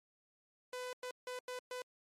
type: tone bursts at uneven times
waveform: sawtooth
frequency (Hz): 501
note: B4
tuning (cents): +25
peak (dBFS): -37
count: 5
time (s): 0.73-0.93 / 1.03-1.11 / 1.27-1.39 / 1.48-1.59 / 1.71-1.82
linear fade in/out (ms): 2
effects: low-pass 11000 Hz 12 dB/octave + MP3 64 kbps